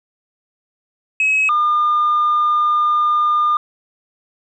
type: tone pair in turn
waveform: sine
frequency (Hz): 2560 / 1208.2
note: D#7 / D6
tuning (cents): +49 / +49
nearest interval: octave + minor second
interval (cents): 1300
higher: first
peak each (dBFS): -11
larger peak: neither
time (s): 1.2-1.49 / 1.49-3.57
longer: second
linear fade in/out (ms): 2
effects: tanh soft clip ceiling -10 dBFS